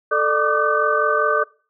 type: tone cluster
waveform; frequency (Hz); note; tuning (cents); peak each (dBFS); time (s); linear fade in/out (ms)
sine; 440.8 / 597 / 1166 / 1211 / 1523; A4 / D5 / D6 / D#6 / F#6; +3 / +28 / -13 / -47 / +50; -22; 0.11-1.44; 10
effects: noise-tail reverb RT60 0.4 s tail -23 dB re dry